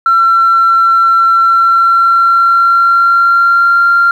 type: tone with pitch glide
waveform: sine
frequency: 1353 to 1385.4 Hz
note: E6 to F6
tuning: +45 to -14 cents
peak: -4 dBFS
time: 0.06-4.11 s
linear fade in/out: 2 ms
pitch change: +41 cents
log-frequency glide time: 1.38-3.87 s
effects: tanh soft clip ceiling -1 dBFS + 7-bit